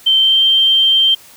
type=tone with pitch glide; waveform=sine; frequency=3115 to 3144 Hz; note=G7 to G7; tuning=-12 to +4 cents; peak=-8 dBFS; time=0.06-1.15 s; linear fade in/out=10 ms; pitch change=+16 cents; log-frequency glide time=0.19-0.4 s; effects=white hiss -42 dBFS RMS until 1.36 s